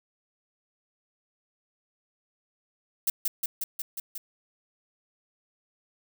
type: noise with echo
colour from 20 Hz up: violet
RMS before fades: -24 dBFS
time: 3.07-3.1 s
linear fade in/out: 5 ms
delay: 180 ms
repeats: 6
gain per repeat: -2 dB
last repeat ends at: 4.18 s
effects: none